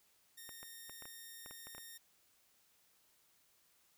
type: tone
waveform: 5% pulse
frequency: 1839 Hz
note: A#6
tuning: 24 cents flat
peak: -40 dBFS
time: 0.37-1.98 s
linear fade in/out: 10 ms
type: clicks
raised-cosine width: 0.5 ms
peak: -37 dBFS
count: 10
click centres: 0.492 / 0.63 / 0.896 / 1.023 / 1.055 / 1.461 / 1.51 / 1.67 / 1.749 / 1.781 s
effects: white hiss -72 dBFS RMS until 3.97 s